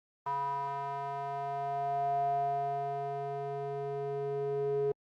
square tone with band-pass filter sweep, 140 Hz, C#3, 18 cents sharp, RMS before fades -34 dBFS, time 0.26-4.92 s, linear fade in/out 5 ms, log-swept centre 970 to 450 Hz, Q 7.9, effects Opus 24 kbps

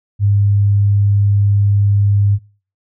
sine tone, 101.3 Hz, G#2, 43 cents flat, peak -9 dBFS, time 0.19-2.39 s, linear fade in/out 50 ms, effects noise-tail reverb RT60 0.4 s tail -25 dB re dry

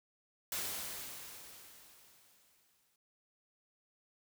white noise with exponential decay, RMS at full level -37 dBFS, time 0.52-2.96 s, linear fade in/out 2 ms, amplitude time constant 530 ms, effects none

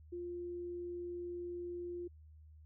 sine tone, 350 Hz, F4, 4 cents sharp, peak -40 dBFS, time 0.12-2.08 s, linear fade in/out 10 ms, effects added 77 Hz sine -55 dBFS peak until 2.65 s

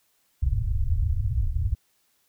white low-pass noise, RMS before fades -24 dBFS, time 0.42-1.75 s, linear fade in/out 5 ms, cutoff 110 Hz, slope 48 dB/octave, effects white hiss -68 dBFS RMS until 2.28 s

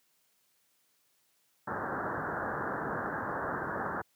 white low-pass noise, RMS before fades -35 dBFS, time 1.67-4.02 s, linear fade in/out 10 ms, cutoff 1700 Hz, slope 96 dB/octave, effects white hiss -72 dBFS RMS until 4.15 s + high-pass 100 Hz 12 dB/octave

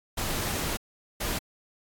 pink noise bursts at uneven times, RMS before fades -30 dBFS, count 2, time 0.17-0.77 / 1.2-1.39 s, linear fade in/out 10 ms, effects AAC 64 kbps

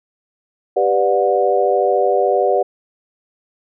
sine chord, G major seventh, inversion none, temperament equal with one note detuned, 392 / 493.9 / 587.3 / 723.9 Hz, G4 / B4 / D5 / F#5, 0 / 0 / 0 / -38 cents, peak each -18 dBFS, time 0.76-2.63 s, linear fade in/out 10 ms, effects none

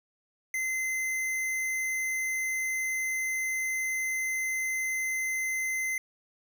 square tone, 2063 Hz, C7, 25 cents flat, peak -29 dBFS, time 0.54-5.98 s, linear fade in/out 2 ms, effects none

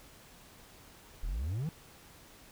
triangle exponential sweep, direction up, 34.65 to 172.9 Hz, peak -30 dBFS, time 1.23-1.69 s, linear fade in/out 0 ms, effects pink hiss -56 dBFS RMS until 2.51 s

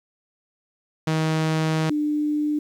sawtooth / sine tone pair in turn, 158.3 / 298.8 Hz, D#3 / D4, +30 / +30 cents, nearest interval major seventh, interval 1100 cents, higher second, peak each -16 / -20 dBFS, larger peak first, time 1.07-1.9 / 1.9-2.59 s, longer first, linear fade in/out 5 ms, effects low-pass 7000 Hz 12 dB/octave + 9-bit

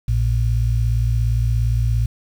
sine tone pair together, 57.25 / 114.5 Hz, A#1 / A#2, -31 / -31 cents, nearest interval octave, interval 1200 cents, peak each -18 dBFS, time 0.08-2.06 s, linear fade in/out 5 ms, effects 7-bit

